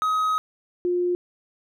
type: tone pair in turn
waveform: triangle / sine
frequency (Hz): 1265 / 355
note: D#6 / F4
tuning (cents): +28 / +28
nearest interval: octave + minor seventh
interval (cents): 2200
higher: first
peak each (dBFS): -18 / -20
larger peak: first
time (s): 0.02-0.38 / 0.85-1.15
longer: first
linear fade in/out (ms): 0
effects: none